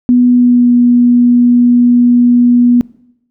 sine tone with pitch glide, 246.1 to 242.7 Hz, B3 to B3, -6 to -30 cents, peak -4 dBFS, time 0.09-2.81 s, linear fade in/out 0 ms, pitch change -24 cents, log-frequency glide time 0.29-0.72 s, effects noise-tail reverb RT60 0.8 s tail -22 dB re dry

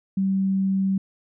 sine tone, 192.8 Hz, G3, 28 cents flat, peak -19 dBFS, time 0.17-0.98 s, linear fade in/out 5 ms, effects none

